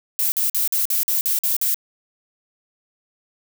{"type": "noise bursts", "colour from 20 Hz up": "violet", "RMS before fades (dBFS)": -20, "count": 9, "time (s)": [0.19, 1.744], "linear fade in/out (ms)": 0, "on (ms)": 130, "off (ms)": 48, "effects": []}